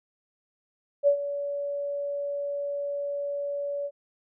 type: tone with ADSR envelope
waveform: sine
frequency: 570 Hz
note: C#5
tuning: 48 cents sharp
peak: -15 dBFS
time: 1.03-3.91 s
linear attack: 43 ms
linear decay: 89 ms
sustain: -13 dB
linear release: 53 ms
effects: none